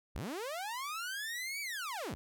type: linear two-way sweep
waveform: sawtooth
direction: up then down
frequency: 31.22 to 2319 to 31.22 Hz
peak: -34 dBFS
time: 0.15-2.15 s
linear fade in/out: 0 ms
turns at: 1.61 s
effects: none